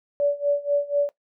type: tone with tremolo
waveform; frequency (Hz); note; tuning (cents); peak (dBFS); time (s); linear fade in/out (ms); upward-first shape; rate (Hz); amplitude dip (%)
sine; 575; D5; -37; -16; 0.2-1.09; 0; sine; 4.1; 90
effects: noise-tail reverb RT60 0.1 s tail -17 dB re dry